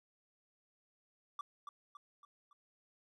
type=tone with echo; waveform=triangle; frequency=1161 Hz; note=D6; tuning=20 cents flat; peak=-37 dBFS; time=1.39-1.41 s; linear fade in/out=2 ms; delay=280 ms; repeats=4; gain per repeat=-6 dB; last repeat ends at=2.53 s; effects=none